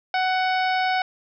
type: harmonic tone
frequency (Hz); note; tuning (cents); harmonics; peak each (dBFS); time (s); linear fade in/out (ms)
745; F#5; +12; 1 / 2 / 3 / 4 / 5 / 6 / 7; -21 / -27 / -29 / -36 / -36 / -39 / -37; 0.14-1.02; 2
effects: none